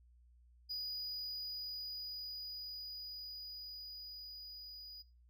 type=tone with level ramp; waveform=triangle; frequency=4929 Hz; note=D#8; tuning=17 cents flat; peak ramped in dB=-37 to -47 dBFS; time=0.69-5.03 s; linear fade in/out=20 ms; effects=noise-tail reverb RT60 0.3 s tail -19 dB re dry + added 60 Hz sine -62 dBFS peak until 5.29 s